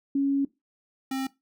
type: tone pair in turn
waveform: sine / square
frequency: 277.2 / 266.1 Hz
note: C#4 / C4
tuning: 0 / +29 cents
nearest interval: minor second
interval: 71 cents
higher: first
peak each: -21 / -28 dBFS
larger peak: first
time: 0.15-0.45 / 1.11-1.27 s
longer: first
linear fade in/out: 5 ms
effects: noise-tail reverb RT60 0.2 s tail -19 dB re dry